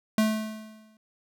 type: tone with exponential decay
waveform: square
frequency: 217.2 Hz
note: A3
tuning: 22 cents flat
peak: -19 dBFS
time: 0.18-0.97 s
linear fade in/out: 2 ms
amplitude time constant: 170 ms
effects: none